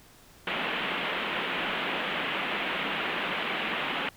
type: band-pass noise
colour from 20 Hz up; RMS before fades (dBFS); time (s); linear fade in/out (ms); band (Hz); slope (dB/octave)
white; -31; 0.47-4.09; 2; 160 to 3200; 48
effects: pink hiss -55 dBFS RMS until 4.16 s